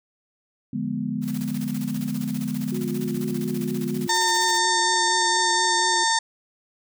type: chord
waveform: sine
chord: D diminished seventh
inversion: none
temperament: equal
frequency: 146.83 / 174.61 / 207.7 / 246.9 Hz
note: D3 / F3 / Ab3 / Cb4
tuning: 0 / 0 / 0 / 0 cents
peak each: -32 / -34 / -28 / -28 dBFS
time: 0.73-4.07 s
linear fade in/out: 5 ms
type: noise with tremolo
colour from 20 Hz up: white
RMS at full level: -39 dBFS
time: 1.21-4.61 s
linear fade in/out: 50 ms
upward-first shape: square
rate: 15 Hz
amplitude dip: 65%
type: tone with vibrato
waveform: sine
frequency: 359.1 Hz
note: F4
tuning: 48 cents sharp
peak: -31 dBFS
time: 2.72-6.04 s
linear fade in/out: 5 ms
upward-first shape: triangle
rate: 4.2 Hz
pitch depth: 41 cents each way
type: harmonic tone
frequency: 907 Hz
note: A#5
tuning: 48 cents flat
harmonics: 1 / 2 / 4 / 5 / 6 / 7 / 8 / 9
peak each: -22 / -25 / -28 / -29 / -30 / -30 / -31 / -32 dBFS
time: 4.09-6.19 s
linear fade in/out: 5 ms
effects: none